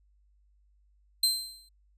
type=tone with exponential decay; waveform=sawtooth; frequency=4116 Hz; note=C8; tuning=29 cents flat; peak=-17 dBFS; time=1.23-1.69 s; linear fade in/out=5 ms; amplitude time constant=100 ms; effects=added 50 Hz sine -62 dBFS peak until 1.97 s + resampled to 32000 Hz